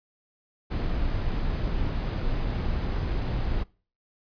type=noise; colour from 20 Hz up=brown; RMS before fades=-27 dBFS; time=0.7-3.64 s; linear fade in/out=20 ms; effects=noise-tail reverb RT60 0.4 s tail -24 dB re dry + resampled to 11025 Hz